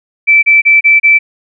sine tone bursts, 2324 Hz, D7, 19 cents flat, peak -3 dBFS, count 5, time 0.27-1.19 s, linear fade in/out 20 ms, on 160 ms, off 30 ms, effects none

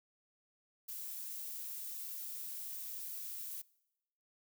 violet noise, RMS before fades -44 dBFS, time 0.88-3.62 s, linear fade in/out 10 ms, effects noise-tail reverb RT60 0.9 s tail -23 dB re dry

